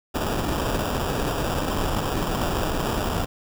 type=noise with sample-and-hold; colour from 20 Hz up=pink; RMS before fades=-25 dBFS; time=0.14-3.26 s; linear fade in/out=20 ms; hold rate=2100 Hz; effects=none